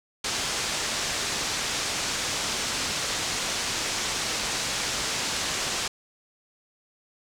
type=low-pass noise; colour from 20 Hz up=white; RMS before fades=-29 dBFS; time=0.24-5.88 s; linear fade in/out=5 ms; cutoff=7300 Hz; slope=24 dB/octave; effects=none